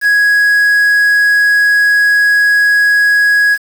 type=tone with quantisation; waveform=triangle; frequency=1664 Hz; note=G#6; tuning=3 cents sharp; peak=-5 dBFS; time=0.01-3.58 s; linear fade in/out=50 ms; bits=5; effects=none

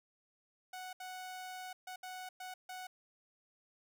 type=tone bursts at uneven times; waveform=sawtooth; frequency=740 Hz; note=F#5; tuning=in tune; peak=-40 dBFS; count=6; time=0.73-0.93 / 1-1.73 / 1.87-1.96 / 2.03-2.29 / 2.4-2.54 / 2.69-2.87 s; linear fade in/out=5 ms; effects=none

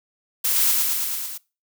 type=noise with echo; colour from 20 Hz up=blue; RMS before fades=-21 dBFS; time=0.44-0.72 s; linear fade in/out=10 ms; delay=110 ms; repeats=6; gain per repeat=-2 dB; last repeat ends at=1.38 s; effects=noise-tail reverb RT60 0.3 s tail -23 dB re dry

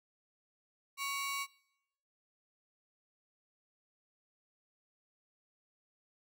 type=ring-modulated tone; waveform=sawtooth; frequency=1679 Hz; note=G#6; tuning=18 cents sharp; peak=-29 dBFS; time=0.97-1.47 s; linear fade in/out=50 ms; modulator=573 Hz; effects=noise-tail reverb RT60 0.8 s tail -23 dB re dry

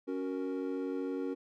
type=chord; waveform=triangle; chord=F# major; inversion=second; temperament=equal; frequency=277.2 / 370 / 466.2 Hz; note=C#4 / F#4 / A#4; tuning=0 / 0 / 0 cents; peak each=-34 / -37 / -37 dBFS; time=0.07-1.35 s; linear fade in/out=20 ms; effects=none

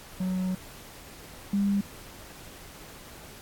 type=tone pair in turn; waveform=triangle / sine; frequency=185.3 / 200.3 Hz; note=F#3 / G3; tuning=+3 / +38 cents; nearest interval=minor second; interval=135 cents; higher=second; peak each=-24 / -22 dBFS; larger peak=second; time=0.2-0.55 / 1.53-1.81 s; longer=first; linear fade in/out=5 ms; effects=pink hiss -47 dBFS RMS until 3.41 s + AAC 64 kbps

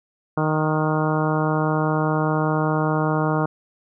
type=harmonic tone with a mistuned harmonic; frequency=155 Hz; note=D#3; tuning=6 cents flat; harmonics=1 / 2 / 3 / 4 / 5 / 6 / 7 / 8 / 9; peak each=-22 / -25 / -27 / -28 / -29 / -30 / -30 / -31 / -32 dBFS; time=0.37-3.46 s; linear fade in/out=5 ms; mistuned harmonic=9; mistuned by=+23 cents; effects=none

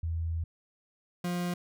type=tone pair in turn; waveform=sine / 40% pulse; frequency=82.41 / 176.39 Hz; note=E2 / F3; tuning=0 / +18 cents; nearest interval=octave + minor second; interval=1318 cents; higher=second; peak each=-29 / -29 dBFS; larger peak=neither; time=0.03-0.44 / 1.24-1.54 s; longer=first; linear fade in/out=5 ms; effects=none

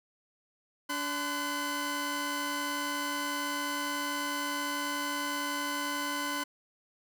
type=tone cluster; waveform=sawtooth; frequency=288.1 / 1023 / 1499 Hz; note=D4 / C6 / F#6; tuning=-33 / -39 / +22 cents; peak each=-33 / -31 / -33 dBFS; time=0.89-6.44 s; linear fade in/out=10 ms; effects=none

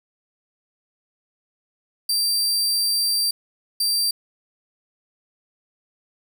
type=tone bursts at uneven times; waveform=sawtooth; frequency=4699 Hz; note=D8; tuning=in tune; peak=-16 dBFS; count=2; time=2.09-3.31 / 3.8-4.11 s; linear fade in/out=5 ms; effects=none

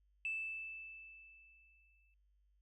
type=tone with exponential decay; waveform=sine; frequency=2637 Hz; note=E7; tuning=in tune; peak=-35 dBFS; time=0.25-2.14 s; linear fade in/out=1 ms; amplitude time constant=410 ms; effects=tanh soft clip ceiling -31 dBFS + added 50 Hz sine -70 dBFS peak until 2.61 s

